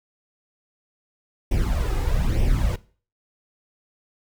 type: noise with flanger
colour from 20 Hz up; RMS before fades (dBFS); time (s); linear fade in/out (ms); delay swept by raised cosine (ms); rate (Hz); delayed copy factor
brown; -21; 1.51-2.76; 5; 0.35 to 2.45; 1.1; +0.75
effects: noise-tail reverb RT60 0.4 s tail -19 dB re dry